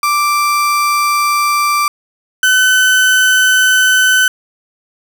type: tone pair in turn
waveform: 35% pulse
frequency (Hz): 1174.7 / 1514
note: D6 / F#6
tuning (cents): 0 / +39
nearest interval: major third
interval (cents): 439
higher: second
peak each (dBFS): -9 / -6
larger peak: second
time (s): 0.03-1.88 / 2.43-4.28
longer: neither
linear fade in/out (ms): 2
effects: none